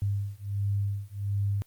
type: beating tone pair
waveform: sine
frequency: 99.8 / 101.2 Hz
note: G2 / G#2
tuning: +32 / -44 cents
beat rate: 1.4 Hz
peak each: -30 dBFS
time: 0.02-1.62 s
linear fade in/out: 0 ms
effects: white hiss -63 dBFS RMS until 1.66 s + Opus 48 kbps